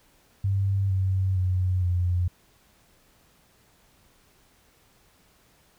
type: tone with pitch steps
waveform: sine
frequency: 98 / 94.88 / 91.86 / 88.94 Hz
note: G2 / F#2 / F#2 / F2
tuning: 0 / +44 / -12 / +32 cents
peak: -21 dBFS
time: 0.44-2.28 s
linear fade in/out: 5 ms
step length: 460 ms
effects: pink hiss -61 dBFS RMS until 5.78 s